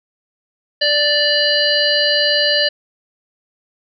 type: harmonic tone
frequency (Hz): 587.3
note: D5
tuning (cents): 0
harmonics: 1 / 3 / 5 / 7 / 8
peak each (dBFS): -19 / -19 / -19 / -19 / -19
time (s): 0.81-2.69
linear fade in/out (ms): 10
effects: none

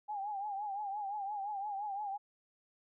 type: tone with vibrato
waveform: sine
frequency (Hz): 813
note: G#5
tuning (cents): -37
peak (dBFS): -36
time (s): 0.08-2.18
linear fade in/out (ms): 20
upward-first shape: triangle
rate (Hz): 5.8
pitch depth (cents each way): 100
effects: none

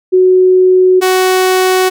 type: tone pair in turn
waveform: sine / sawtooth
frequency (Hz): 369.8 / 372.2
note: F#4 / F#4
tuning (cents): -1 / +10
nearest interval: unison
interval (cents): 11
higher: second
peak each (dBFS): -4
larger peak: neither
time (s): 0.12-1.01 / 1.01-1.9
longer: neither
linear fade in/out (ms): 20
effects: none

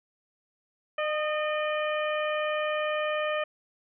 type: harmonic tone with a mistuned harmonic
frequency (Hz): 607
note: D#5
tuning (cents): -43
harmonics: 1 / 2 / 3 / 4 / 5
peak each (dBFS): -28 / -33 / -35 / -37 / -40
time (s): 0.98-3.44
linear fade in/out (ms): 5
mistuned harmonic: 2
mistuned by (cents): +29
effects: none

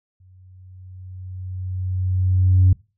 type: tone with exponential growth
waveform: sine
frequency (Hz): 92.5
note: F#2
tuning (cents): 0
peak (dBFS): -8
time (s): 0.2-2.73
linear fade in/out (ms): 5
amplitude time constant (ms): 550
effects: noise-tail reverb RT60 0.3 s tail -23 dB re dry + tanh soft clip ceiling -7 dBFS

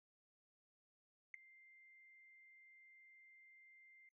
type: tone with ADSR envelope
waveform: sine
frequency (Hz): 2093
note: C7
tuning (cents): 0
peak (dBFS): -39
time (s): 1.34-4.09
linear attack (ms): 3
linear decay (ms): 3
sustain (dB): -24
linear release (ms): 3
effects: noise-tail reverb RT60 0.1 s tail -23 dB re dry + tanh soft clip ceiling -37 dBFS

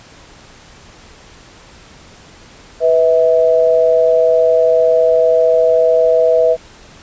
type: tone pair together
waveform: sine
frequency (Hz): 493.9 / 647.5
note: B4 / E5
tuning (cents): 0 / -31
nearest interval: perfect fourth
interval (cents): 469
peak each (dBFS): -11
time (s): 2.8-6.57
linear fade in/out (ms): 50
effects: pink hiss -41 dBFS RMS until 7.02 s + resampled to 16000 Hz

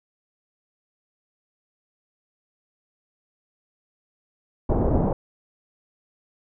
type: low-pass noise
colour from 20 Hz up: pink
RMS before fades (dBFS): -21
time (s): 4.69-5.13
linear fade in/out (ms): 5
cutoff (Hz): 770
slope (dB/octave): 24
effects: none

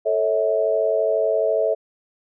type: chord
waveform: sine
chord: A major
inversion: none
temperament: equal with one note detuned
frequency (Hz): 440 / 554.4 / 646.4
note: A4 / C#5 / E5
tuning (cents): 0 / 0 / -34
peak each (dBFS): -22 / -23 / -20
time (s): 0.05-1.75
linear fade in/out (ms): 20
effects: none

